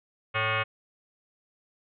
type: tone with frequency modulation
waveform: sine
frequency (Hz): 554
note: C#5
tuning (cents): -1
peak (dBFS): -24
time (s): 0.34-0.64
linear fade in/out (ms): 20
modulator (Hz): 331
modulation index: 6.9
effects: none